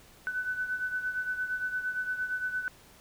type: beating tone pair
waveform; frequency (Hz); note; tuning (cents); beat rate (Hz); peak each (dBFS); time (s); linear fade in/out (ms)
sine; 1500 / 1508.7; F#6 / F#6; +23 / +33; 8.7; -31 / -37; 0.27-2.68; 0
effects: pink hiss -56 dBFS RMS until 3 s